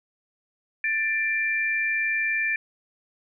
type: tone pair together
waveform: sine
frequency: 1770.2 / 2363 Hz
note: A6 / D7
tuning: +10 / +10 cents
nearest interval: perfect fourth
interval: 500 cents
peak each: -25 dBFS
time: 0.84-2.56 s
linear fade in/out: 2 ms
effects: none